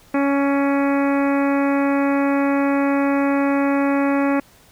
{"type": "harmonic tone with a mistuned harmonic", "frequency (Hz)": 279.4, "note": "C#4", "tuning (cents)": 14, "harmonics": [1, 2, 3, 4, 5, 6, 7, 8, 9], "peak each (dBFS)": [-17, -23, -27, -29, -31, -33, -34, -35, -36], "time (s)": [0.14, 4.4], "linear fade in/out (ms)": 5, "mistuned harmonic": 5, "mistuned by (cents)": -15, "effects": ["pink hiss -51 dBFS RMS until 4.71 s"]}